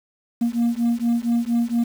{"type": "beating tone pair", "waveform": "sine", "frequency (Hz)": [233.1, 237.4], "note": ["A#3", "A#3"], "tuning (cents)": [0, 32], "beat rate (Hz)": 4.3, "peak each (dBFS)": -19, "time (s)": [0.41, 1.84], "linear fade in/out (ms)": 10, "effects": ["tanh soft clip ceiling -15 dBFS", "7-bit"]}